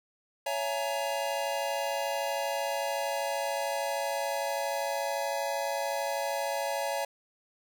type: chord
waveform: square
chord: A# half-diminished seventh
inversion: first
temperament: just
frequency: 559.4 / 671.3 / 839.1 / 932.3 Hz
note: C#5 / E5 / G#5 / A#5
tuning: +16 / +31 / +18 / 0 cents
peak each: -34 / -36 / -36 / -39 dBFS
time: 0.46-7.05 s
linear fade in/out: 5 ms
effects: none